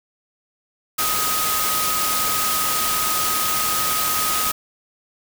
sine tone in noise, 1256 Hz, D#6, 16 cents sharp, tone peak -24 dBFS, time 0.98-4.52 s, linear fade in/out 10 ms, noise white, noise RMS -22 dBFS, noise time 0.98-4.52 s, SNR -5 dB, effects none

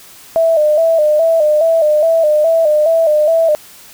sine tone with vibrato, 630 Hz, D#5, 21 cents sharp, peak -8 dBFS, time 0.36-3.55 s, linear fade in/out 0 ms, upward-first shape square, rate 2.4 Hz, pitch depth 72 cents each way, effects white hiss -39 dBFS RMS until 3.93 s

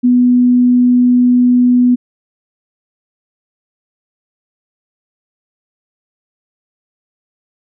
sine tone, 246.9 Hz, B3, in tune, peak -6 dBFS, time 0.03-1.96 s, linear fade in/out 20 ms, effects none

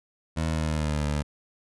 20% pulse tone with pitch glide, 80.5 to 73.82 Hz, E2 to D2, -41 to +9 cents, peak -20 dBFS, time 0.36-1.23 s, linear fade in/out 20 ms, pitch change -150 cents, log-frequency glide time 0.47-1.05 s, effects resampled to 24000 Hz

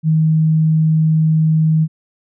sine tone, 158 Hz, D#3, 27 cents sharp, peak -10 dBFS, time 0.03-1.88 s, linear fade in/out 50 ms, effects none

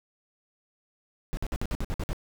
brown noise bursts, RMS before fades -29 dBFS, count 9, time 1.33-2.131 s, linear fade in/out 0 ms, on 41 ms, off 54 ms, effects none

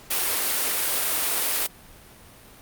white high-pass noise, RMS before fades -24 dBFS, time 0.1-1.67 s, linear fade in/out 10 ms, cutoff 280 Hz, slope 24 dB/octave, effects pink hiss -48 dBFS RMS until 2.61 s + Opus 48 kbps

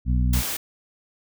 harmonic tone, 61.74 Hz, B1, in tune, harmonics 1 / 2 / 3 / 4, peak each -19 / -25 / -29 / -31 dBFS, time 0.05-0.43 s, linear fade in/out 50 ms
white noise, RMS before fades -28 dBFS, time 0.33-0.57 s, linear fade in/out 5 ms
effects none

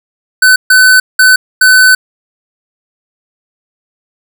square tone bursts at uneven times, 1511 Hz, F#6, 36 cents sharp, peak -3 dBFS, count 4, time 0.42-0.56 / 0.7-1 / 1.19-1.36 / 1.61-1.95 s, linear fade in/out 5 ms, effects none

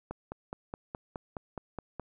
click train, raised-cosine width 1 ms, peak -23 dBFS, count 10, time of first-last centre 0.11-1.997 s, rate 4.77 Hz, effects none

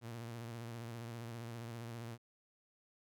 sawtooth tone with vibrato, 116.54 Hz, A#2, in tune, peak -40 dBFS, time 0.01-2.18 s, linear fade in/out 50 ms, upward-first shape sine, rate 15 Hz, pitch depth 53 cents each way, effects none

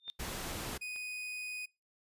sine tone with exponential growth, 3614 Hz, A7, 46 cents sharp, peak -34 dBFS, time 0-0.1 s, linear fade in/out 0 ms, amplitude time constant 21 ms
click train, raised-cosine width 0.3 ms, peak -38 dBFS, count 5, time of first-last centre 0.08-0.961 s, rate 4.54 Hz
pink noise, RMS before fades -40 dBFS, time 0.19-0.78 s, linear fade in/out 10 ms
40% pulse tone, 2489 Hz, D#7, in tune, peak -38 dBFS, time 0.81-1.66 s, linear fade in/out 10 ms
effects noise-tail reverb RT60 0.3 s tail -26 dB re dry + resampled to 32000 Hz

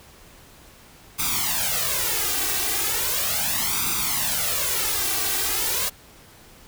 white noise with flanger, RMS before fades -24 dBFS, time 1.18-5.9 s, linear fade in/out 20 ms, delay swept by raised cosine 0.82 to 2.62 ms, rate 0.37 Hz, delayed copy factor +0.85, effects pink hiss -49 dBFS RMS until 6.67 s

